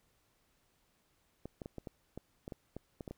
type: clicks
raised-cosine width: 2 ms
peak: -29 dBFS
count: 12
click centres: 1.456 / 1.618 / 1.659 / 1.783 / 1.872 / 2.176 / 2.479 / 2.522 / 2.766 / 3.008 / 3.078 / 3.11 s
effects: pink hiss -74 dBFS RMS until 3.17 s